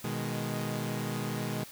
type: chord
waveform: sawtooth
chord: G# minor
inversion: first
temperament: equal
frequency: 123.47 / 155.56 / 207.7 Hz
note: B2 / D#3 / G#3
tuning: 0 / 0 / 0 cents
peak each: -32 / -33 / -32 dBFS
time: 0.04-1.64 s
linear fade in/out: 5 ms
effects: white hiss -49 dBFS RMS until 1.71 s